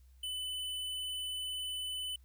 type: tone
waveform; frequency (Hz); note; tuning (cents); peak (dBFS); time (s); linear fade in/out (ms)
square; 3006; F#7; +27; -37; 0.23-2.16; 5
effects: added 64 Hz sine -57 dBFS peak until 2.24 s + white hiss -75 dBFS RMS until 2.24 s